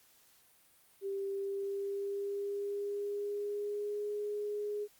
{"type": "tone with pitch glide", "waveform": "sine", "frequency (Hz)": [393.6, 415.6], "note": ["G4", "G#4"], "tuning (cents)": [7, 1], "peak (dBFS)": -34, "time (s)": [1.01, 4.88], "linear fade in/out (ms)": 50, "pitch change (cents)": 94, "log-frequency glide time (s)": [1.27, 4.09], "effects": ["white hiss -65 dBFS RMS until 4.99 s", "Opus 48 kbps"]}